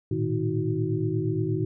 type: tone cluster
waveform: sine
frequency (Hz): 110.1 / 118.6 / 155.4 / 319.8 / 371.9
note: A2 / A#2 / D#3 / D#4 / F#4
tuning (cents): +2 / +30 / -2 / +48 / +9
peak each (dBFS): -30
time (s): 0.11-1.65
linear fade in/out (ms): 5
effects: none